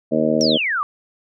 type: harmonic tone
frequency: 78.2 Hz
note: D#2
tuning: 9 cents sharp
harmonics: 2 / 3 / 4 / 5 / 6 / 7 / 8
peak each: -29 / -20 / -22 / -29 / -23 / -22 / -22 dBFS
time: 0.11-0.58 s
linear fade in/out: 20 ms
type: exponential sweep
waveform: sine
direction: down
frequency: 5770 to 1123 Hz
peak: -18 dBFS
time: 0.41-0.83 s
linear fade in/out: 0 ms
effects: none